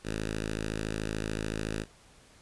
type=tone with notch filter; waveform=5% pulse; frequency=53.7 Hz; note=A1; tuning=41 cents flat; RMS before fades=-34 dBFS; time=0.03-1.86 s; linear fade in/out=50 ms; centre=720 Hz; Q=1.4; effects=pink hiss -58 dBFS RMS until 2.41 s + resampled to 24000 Hz